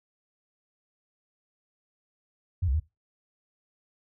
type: tone with pitch steps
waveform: sine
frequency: 90 / 65.3 / 78.6 Hz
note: F#2 / C2 / D#2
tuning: -47 / -3 / +18 cents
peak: -23 dBFS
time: 2.62-2.8 s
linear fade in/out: 10 ms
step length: 60 ms
effects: noise-tail reverb RT60 0.2 s tail -18 dB re dry